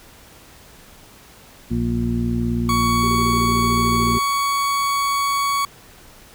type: harmonic tone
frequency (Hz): 58.7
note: A#1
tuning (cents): +13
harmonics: 1 / 2 / 3 / 4 / 6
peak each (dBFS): -26 / -24 / -30 / -21 / -31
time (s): 1.7-4.19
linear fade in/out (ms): 20
type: tone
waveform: 40% pulse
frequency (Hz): 1121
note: C#6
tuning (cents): +19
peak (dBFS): -17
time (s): 2.69-5.65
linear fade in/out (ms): 2
type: tone bursts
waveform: triangle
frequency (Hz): 389.9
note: G4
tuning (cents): -9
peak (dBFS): -25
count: 16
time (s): 3.03-4.192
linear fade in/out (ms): 5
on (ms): 52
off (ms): 22
effects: pink hiss -46 dBFS RMS until 6.34 s